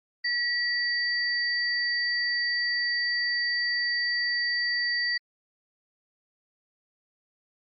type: tone pair together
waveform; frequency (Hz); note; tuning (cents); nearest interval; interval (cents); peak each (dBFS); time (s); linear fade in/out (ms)
sine; 1931 / 4633; B6 / D8; -39 / -24; octave + minor third; 1515; -26 / -29; 0.24-5.18; 10
effects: Opus 32 kbps